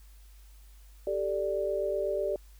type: chord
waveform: sine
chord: G suspended second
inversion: none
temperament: equal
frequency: 392 / 440 / 587.3 Hz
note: G4 / A4 / D5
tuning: 0 / 0 / 0 cents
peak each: -32 / -35 / -30 dBFS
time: 1.07-2.36 s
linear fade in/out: 2 ms
effects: added 50 Hz sine -50 dBFS peak until 2.59 s + white hiss -63 dBFS RMS until 2.59 s